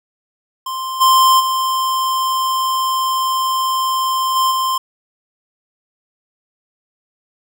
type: tone with level steps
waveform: square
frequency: 1046.5 Hz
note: C6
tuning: in tune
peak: -22 / -9 / -16 / -13 / -16 dBFS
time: 0.66-4.78 s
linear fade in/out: 5 ms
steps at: 1 / 1.39 / 4.35 / 4.5 s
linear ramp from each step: 20 ms
effects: none